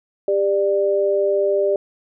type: tone pair together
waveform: sine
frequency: 398.1 / 592.4 Hz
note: G4 / D5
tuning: +27 / +15 cents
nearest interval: perfect fifth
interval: 688 cents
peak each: -18 dBFS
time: 0.28-1.76 s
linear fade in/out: 2 ms
effects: none